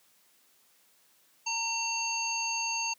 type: harmonic tone with a mistuned harmonic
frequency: 916 Hz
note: A#5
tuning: 31 cents flat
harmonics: 1 / 3 / 5 / 7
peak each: -35 / -34 / -36 / -34 dBFS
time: 1.46-2.94 s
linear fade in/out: 10 ms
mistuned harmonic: 3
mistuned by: -16 cents
effects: white hiss -65 dBFS RMS until 2.98 s + high-pass 150 Hz 12 dB/octave